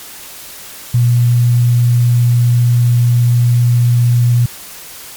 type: tone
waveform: sine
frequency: 120.7 Hz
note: B2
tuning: 39 cents flat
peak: -7 dBFS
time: 0.94-4.46 s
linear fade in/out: 5 ms
effects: white hiss -32 dBFS RMS until 5.16 s + MP3 96 kbps